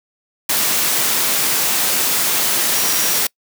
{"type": "tone in noise", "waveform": "sine", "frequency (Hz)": 5690, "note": "F8", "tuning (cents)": 31, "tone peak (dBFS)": -26, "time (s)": [2.75, 3.19], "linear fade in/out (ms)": 5, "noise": "white", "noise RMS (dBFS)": -17, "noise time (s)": [0.49, 3.27], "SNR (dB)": -12, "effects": ["noise-tail reverb RT60 0.1 s tail -26 dB re dry", "high-pass 150 Hz 12 dB/octave"]}